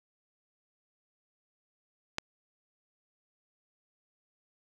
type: click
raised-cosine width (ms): 0.2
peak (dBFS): -13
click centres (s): 2.184
effects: none